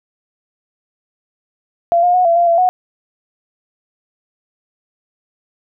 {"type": "tone with pitch steps", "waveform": "sine", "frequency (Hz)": [684, 711, 729, 676, 692, 677, 733], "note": ["F5", "F5", "F#5", "E5", "F5", "E5", "F#5"], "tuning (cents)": [-36, 31, -26, 43, -16, 46, -16], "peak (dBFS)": -9, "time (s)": [1.92, 2.69], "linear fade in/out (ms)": 0, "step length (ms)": 110, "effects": []}